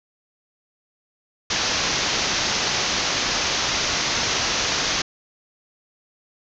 white low-pass noise, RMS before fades -23 dBFS, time 1.5-5.02 s, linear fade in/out 5 ms, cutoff 6500 Hz, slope 96 dB/octave, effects none

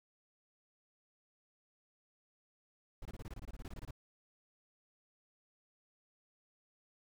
brown noise bursts, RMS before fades -45 dBFS, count 16, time 3.02-3.908 s, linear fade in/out 2 ms, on 33 ms, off 24 ms, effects none

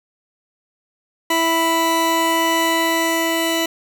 20% pulse tone pair together, 329.6 / 988.5 Hz, E4 / B5, 0 / +1 cents, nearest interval octave + perfect fifth, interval 1901 cents, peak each -14 dBFS, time 1.3-3.66 s, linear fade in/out 5 ms, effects none

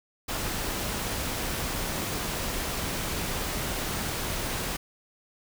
pink noise, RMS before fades -31 dBFS, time 0.28-4.77 s, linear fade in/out 10 ms, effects none

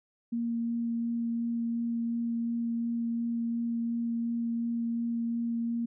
sine tone with vibrato, 233.1 Hz, A#3, in tune, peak -28 dBFS, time 0.32-5.86 s, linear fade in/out 10 ms, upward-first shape sine, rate 2.8 Hz, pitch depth 8 cents each way, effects none

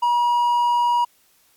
triangle tone, 960 Hz, B5, 49 cents flat, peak -14 dBFS, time 0.02-1.05 s, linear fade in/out 10 ms, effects white hiss -59 dBFS RMS until 1.56 s + Opus 48 kbps

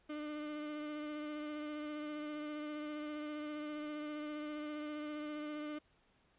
35% pulse tone with vibrato, 300.2 Hz, D4, 38 cents sharp, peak -39 dBFS, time 0.09-5.79 s, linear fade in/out 10 ms, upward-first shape triangle, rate 15 Hz, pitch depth 22 cents each way, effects pink hiss -72 dBFS RMS until 6.38 s + resampled to 8000 Hz

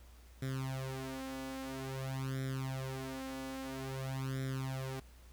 sawtooth tone with flanger, 132.7 Hz, C3, 25 cents sharp, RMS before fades -40 dBFS, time 0.42-5 s, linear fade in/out 5 ms, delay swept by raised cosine 0.54 to 4.04 ms, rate 0.5 Hz, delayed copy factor +1, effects added 60 Hz sine -55 dBFS peak until 5.32 s + pink hiss -64 dBFS RMS until 5.32 s

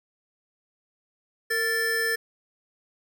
square tone pair together, 458.4 / 1760 Hz, A#4 / A6, -29 / 0 cents, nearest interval octave + major seventh, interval 2329 cents, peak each -30 / -25 dBFS, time 1.5-2.16 s, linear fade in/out 10 ms, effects none

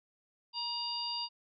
harmonic tone with a mistuned harmonic, 950 Hz, A#5, 33 cents sharp, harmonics 1 / 3 / 4 / 5, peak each -41 / -42 / -45 / -36 dBFS, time 0.53-1.29 s, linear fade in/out 50 ms, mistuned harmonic 4, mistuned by -57 cents, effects none

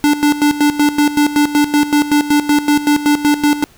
square tone with tremolo, 293.7 Hz, D4, in tune, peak -9 dBFS, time 0.04-3.64 s, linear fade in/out 0 ms, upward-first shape square, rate 5.3 Hz, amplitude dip 75%, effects pink hiss -47 dBFS RMS until 3.77 s

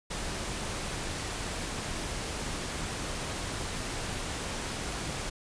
pink noise, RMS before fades -35 dBFS, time 0.1-5.3 s, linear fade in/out 10 ms, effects resampled to 22050 Hz

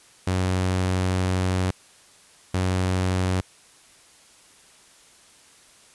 sawtooth tone bursts at uneven times, 92.5 Hz, F#2, in tune, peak -17 dBFS, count 2, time 0.27-1.71 / 2.54-3.41 s, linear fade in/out 5 ms, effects white hiss -53 dBFS RMS until 5.94 s + resampled to 24000 Hz

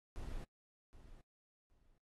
brown noise with echo, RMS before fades -44 dBFS, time 0.16-0.44 s, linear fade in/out 0 ms, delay 770 ms, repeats 2, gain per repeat -13 dB, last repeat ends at 1.98 s, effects noise-tail reverb RT60 0.1 s tail -24 dB re dry + AAC 32 kbps

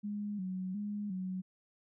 sine tone with vibrato, 196 Hz, G3, in tune, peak -35 dBFS, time 0.03-1.42 s, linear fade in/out 20 ms, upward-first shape square, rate 1.4 Hz, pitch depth 91 cents each way, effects none

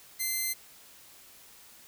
5% pulse tone, 2070 Hz, C7, 19 cents flat, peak -19 dBFS, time 0.19-0.54 s, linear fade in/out 20 ms, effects white hiss -54 dBFS RMS until 1.87 s

